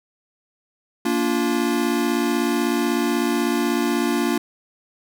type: chord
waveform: square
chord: Bb major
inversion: none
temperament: equal with one note detuned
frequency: 233.1 / 289.3 / 349.2 Hz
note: Bb3 / D4 / F4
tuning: 0 / -26 / 0 cents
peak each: -24 dBFS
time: 1.05-4.38 s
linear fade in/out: 5 ms
effects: none